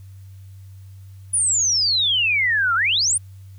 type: exponential two-way sweep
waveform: sine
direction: down then up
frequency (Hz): 9930 to 1318.5 to 9930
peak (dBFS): -16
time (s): 1.33-3.18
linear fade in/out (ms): 10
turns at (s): 2.75
effects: added 96 Hz sine -38 dBFS peak until 3.58 s + white hiss -60 dBFS RMS until 3.58 s